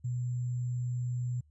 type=tone with sample-and-hold; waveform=sine; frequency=123.47 Hz; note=B2; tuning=in tune; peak=-30 dBFS; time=0.04-1.41 s; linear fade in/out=10 ms; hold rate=7350 Hz; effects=added 75 Hz sine -60 dBFS peak until 1.5 s + resampled to 22050 Hz

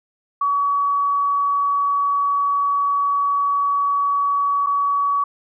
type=tone with dropouts; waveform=sine; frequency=1133 Hz; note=C#6; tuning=37 cents sharp; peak=-16 dBFS; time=0.41-5.24 s; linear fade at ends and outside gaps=5 ms; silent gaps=4.663-4.668 s; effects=none

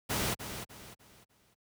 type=noise with echo; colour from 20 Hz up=pink; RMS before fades=-31 dBFS; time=0.09-0.35 s; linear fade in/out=20 ms; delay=300 ms; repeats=4; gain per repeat=-9 dB; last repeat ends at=1.55 s; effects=high-pass 60 Hz 12 dB/octave

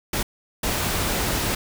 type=noise bursts at uneven times; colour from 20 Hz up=pink; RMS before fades=-24 dBFS; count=2; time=0.13-0.23 / 0.63-1.55 s; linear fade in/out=5 ms; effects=none

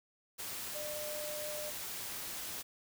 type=tone in noise; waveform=sine; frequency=600 Hz; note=D5; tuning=37 cents sharp; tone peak=-41 dBFS; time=0.74-1.71 s; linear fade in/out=20 ms; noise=white; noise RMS=-42 dBFS; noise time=0.38-2.63 s; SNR=-2 dB; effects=none

